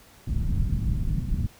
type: low-pass noise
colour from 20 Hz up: pink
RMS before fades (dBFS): -25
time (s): 0.27-1.47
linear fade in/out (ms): 5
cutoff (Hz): 190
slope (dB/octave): 24
effects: pink hiss -53 dBFS RMS until 1.59 s